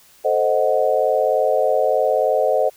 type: chord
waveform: sine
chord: A diminished seventh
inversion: none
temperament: equal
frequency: 440 / 523.3 / 622.3 / 740 Hz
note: A4 / C5 / Eb5 / Gb5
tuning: 0 / 0 / 0 / 0 cents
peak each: -22 / -19 / -19 / -22 dBFS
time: 0.24-2.7 s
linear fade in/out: 20 ms
effects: white hiss -51 dBFS RMS until 2.76 s